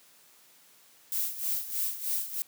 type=noise with tremolo; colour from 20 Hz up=violet; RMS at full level=-29 dBFS; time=1.12-2.42 s; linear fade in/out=0 ms; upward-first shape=sine; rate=3.2 Hz; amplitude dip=75%; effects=white hiss -59 dBFS RMS until 2.47 s + high-pass 150 Hz 12 dB/octave